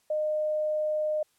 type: tone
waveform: sine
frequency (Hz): 612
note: D#5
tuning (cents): -29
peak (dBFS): -25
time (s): 0.1-1.23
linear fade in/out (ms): 5
effects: white hiss -69 dBFS RMS until 1.38 s + low-pass 12000 Hz 12 dB/octave